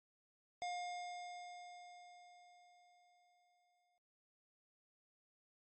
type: tone with exponential decay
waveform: square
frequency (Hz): 711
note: F5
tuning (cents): +31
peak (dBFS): -40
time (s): 0.62-3.98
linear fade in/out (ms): 0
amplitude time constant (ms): 730
effects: MP3 32 kbps